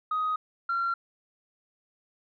sine tone pair in turn, 1253 / 1371.9 Hz, D#6 / F6, +12 / -31 cents, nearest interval major second, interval 157 cents, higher second, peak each -24 dBFS, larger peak neither, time 0.11-0.36 / 0.69-0.94 s, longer neither, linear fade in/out 5 ms, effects tanh soft clip ceiling -22 dBFS

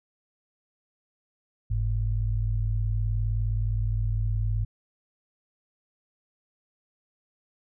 sine tone pair together, 47.66 / 107 Hz, G1 / A2, -48 / -48 cents, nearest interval octave + major second, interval 1400 cents, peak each -26 dBFS, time 1.7-4.65 s, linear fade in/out 10 ms, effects none

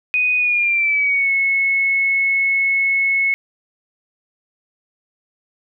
sine tone with pitch glide, 2489 to 2192 Hz, D#7 to C#7, 0 to -20 cents, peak -14 dBFS, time 0.14-3.34 s, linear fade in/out 0 ms, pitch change -220 cents, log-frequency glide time 0.37-1.31 s, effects none

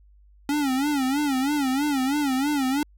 square tone with vibrato, 277.2 Hz, C#4, in tune, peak -22 dBFS, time 0.49-2.83 s, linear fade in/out 2 ms, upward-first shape sine, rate 3.1 Hz, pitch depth 130 cents each way, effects added 50 Hz sine -51 dBFS peak until 2.97 s

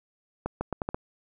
accelerating click train, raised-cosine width 1 ms, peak -15 dBFS, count 6, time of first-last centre 0.46-0.945 s, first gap 150 ms, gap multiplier 0.78, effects none

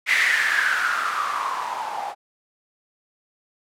violet noise with low-pass filter sweep, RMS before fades -23 dBFS, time 0.06-2.15 s, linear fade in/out 50 ms, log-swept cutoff 2100 to 780 Hz, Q 7.3, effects none

